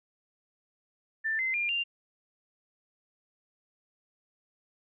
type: tone with pitch steps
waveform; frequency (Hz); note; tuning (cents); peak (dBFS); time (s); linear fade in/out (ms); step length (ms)
sine; 1777 / 2065 / 2400 / 2788; A6 / C7 / D7 / F7; +17 / -23 / +37 / -4; -27; 1.24-1.84; 20; 150
effects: none